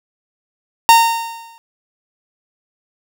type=tone with exponential decay; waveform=45% pulse; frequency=920 Hz; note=A#5; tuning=23 cents flat; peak=-3 dBFS; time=0.89-1.58 s; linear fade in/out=0 ms; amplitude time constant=150 ms; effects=none